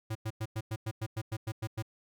square tone bursts, 110 Hz, A2, in tune, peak -33 dBFS, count 12, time 0.1-1.825 s, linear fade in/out 10 ms, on 53 ms, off 99 ms, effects none

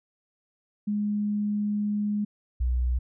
sine tone pair in turn, 207.7 / 61.75 Hz, G#3 / B1, 0 / 0 cents, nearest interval octave + major sixth, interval 2100 cents, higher first, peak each -24 / -22 dBFS, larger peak second, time 0.87-2.25 / 2.6-2.99 s, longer first, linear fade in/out 10 ms, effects none

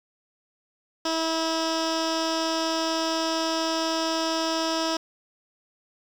15% pulse tone with low-pass filter, 324.2 Hz, E4, 29 cents flat, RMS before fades -26 dBFS, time 1.05-4.97 s, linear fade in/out 5 ms, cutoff 5300 Hz, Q 3.1, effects 8-bit

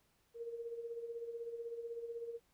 sine tone with tremolo, 466.2 Hz, A#4, in tune, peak -39 dBFS, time 0.34-2.4 s, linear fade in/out 50 ms, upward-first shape sine, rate 16 Hz, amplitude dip 60%, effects pink hiss -75 dBFS RMS until 2.53 s

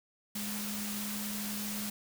sine tone in noise, 207.7 Hz, G#3, in tune, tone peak -38 dBFS, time 0.35-1.9 s, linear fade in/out 5 ms, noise white, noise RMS -39 dBFS, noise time 0.35-1.9 s, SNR -2 dB, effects none

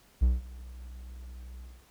triangle tone with ADSR envelope, 61.74 Hz, B1, in tune, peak -16 dBFS, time 0.21-1.86 s, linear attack 20 ms, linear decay 180 ms, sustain -23 dB, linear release 250 ms, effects pink hiss -61 dBFS RMS until 1.9 s

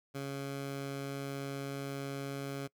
15% pulse tone, 138.59 Hz, C#3, in tune, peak -31 dBFS, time 0.14-2.68 s, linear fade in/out 20 ms, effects noise-tail reverb RT60 0.1 s tail -23 dB re dry

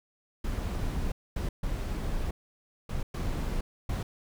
brown noise bursts at uneven times, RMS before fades -31 dBFS, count 6, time 0.44-1.12 / 1.36-1.49 / 1.63-2.31 / 2.89-3.03 / 3.14-3.61 / 3.89-4.03 s, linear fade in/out 5 ms, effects none

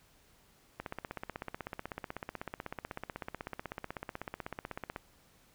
click train, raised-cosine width 0.5 ms, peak -23 dBFS, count 68, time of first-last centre 0.8-4.961 s, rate 16.1 Hz, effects pink hiss -65 dBFS RMS until 5.54 s

